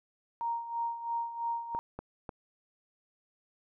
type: tone with tremolo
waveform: sine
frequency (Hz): 932.3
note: A#5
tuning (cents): 0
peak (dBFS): -29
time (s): 0.41-1.79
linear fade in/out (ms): 0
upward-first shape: sine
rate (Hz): 3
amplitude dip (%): 70
type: clicks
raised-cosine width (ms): 1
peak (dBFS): -25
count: 3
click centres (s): 1.749 / 1.99 / 2.292
effects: none